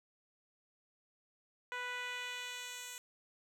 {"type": "tone with band-pass filter sweep", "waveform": "10% pulse", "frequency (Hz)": 493.9, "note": "B4", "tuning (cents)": 0, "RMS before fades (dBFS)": -43, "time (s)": [1.72, 2.98], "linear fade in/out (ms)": 0, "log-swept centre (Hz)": [1400, 8000], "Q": 0.88, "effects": []}